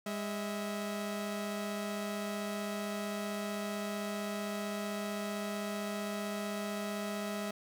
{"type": "tone pair together", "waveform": "sawtooth", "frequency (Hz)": [203.7, 646.7], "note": ["G#3", "E5"], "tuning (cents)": [-33, -33], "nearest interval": "octave + minor sixth", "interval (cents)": 2000, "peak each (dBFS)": [-33, -36], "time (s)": [0.06, 7.51], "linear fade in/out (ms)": 5, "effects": []}